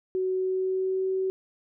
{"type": "tone with pitch glide", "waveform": "sine", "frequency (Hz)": [373.4, 378.8], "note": ["F#4", "F#4"], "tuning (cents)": [16, 41], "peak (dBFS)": -24, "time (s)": [0.15, 1.3], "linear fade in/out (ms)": 0, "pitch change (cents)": 25, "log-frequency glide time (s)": [0.33, 1.07], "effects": []}